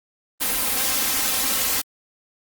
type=noise with comb filter; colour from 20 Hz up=white; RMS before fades=-22 dBFS; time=0.4-1.82 s; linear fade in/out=20 ms; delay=3.8 ms; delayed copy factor=+0.85; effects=Opus 32 kbps